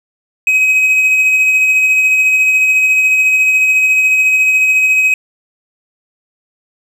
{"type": "tone with tremolo", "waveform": "triangle", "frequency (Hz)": 2534, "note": "D#7", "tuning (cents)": 31, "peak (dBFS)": -5, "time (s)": [0.47, 5.14], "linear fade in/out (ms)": 2, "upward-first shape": "sine", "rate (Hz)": 14, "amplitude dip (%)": 30, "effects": []}